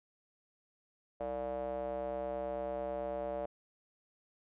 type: tone with band-pass filter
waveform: square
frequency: 64.6 Hz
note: C2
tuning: 21 cents flat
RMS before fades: -38 dBFS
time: 1.2-3.46 s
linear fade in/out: 5 ms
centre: 610 Hz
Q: 5.7
effects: resampled to 8000 Hz